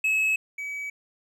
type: tone pair in turn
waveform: triangle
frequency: 2579 / 2279 Hz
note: E7 / C#7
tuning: -39 / +47 cents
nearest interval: major second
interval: 214 cents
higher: first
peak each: -19 / -29 dBFS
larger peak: first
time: 0.04-0.36 / 0.58-0.9 s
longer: neither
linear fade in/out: 5 ms
effects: none